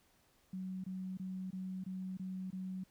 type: tone bursts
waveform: sine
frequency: 186.9 Hz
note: F#3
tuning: 18 cents sharp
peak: -39 dBFS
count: 7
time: 0.53-2.838 s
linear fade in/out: 5 ms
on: 310 ms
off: 23 ms
effects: pink hiss -71 dBFS RMS until 2.9 s